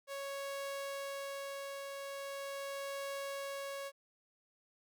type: tone with tremolo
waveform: sawtooth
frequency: 554.4 Hz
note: C#5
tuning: in tune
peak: -35 dBFS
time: 0.07-3.92 s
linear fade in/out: 50 ms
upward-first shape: triangle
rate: 0.41 Hz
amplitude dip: 35%
effects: none